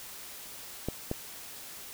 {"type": "clicks", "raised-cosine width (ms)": 2, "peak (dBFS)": -17, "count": 2, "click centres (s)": [0.886, 1.114], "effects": ["white hiss -45 dBFS RMS until 1.93 s"]}